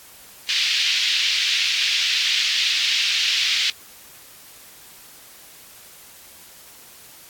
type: band-pass noise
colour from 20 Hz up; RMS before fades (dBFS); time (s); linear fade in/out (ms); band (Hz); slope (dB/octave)
pink; -21; 0.49-3.7; 0; 2600 to 4600; 24
effects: white hiss -45 dBFS RMS until 7.29 s + AAC 64 kbps